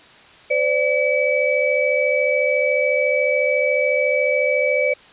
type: tone cluster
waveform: sine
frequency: 513 / 587 / 2290 Hz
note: C5 / D5 / D7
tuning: -34 / -1 / -44 cents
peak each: -20 dBFS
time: 0.5-4.94 s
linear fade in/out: 10 ms
effects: white hiss -46 dBFS RMS until 5.12 s + resampled to 8000 Hz